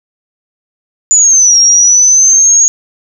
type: linear two-way sweep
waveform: sine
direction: down then up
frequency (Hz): 7040 to 5580 to 6660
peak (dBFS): -3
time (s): 1.11-2.68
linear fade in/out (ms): 0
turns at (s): 1.58
effects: none